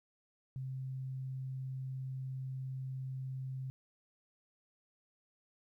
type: tone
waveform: sine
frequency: 131.5 Hz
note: C3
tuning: 9 cents sharp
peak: -38 dBFS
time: 0.56-3.7 s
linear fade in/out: 0 ms
effects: 13-bit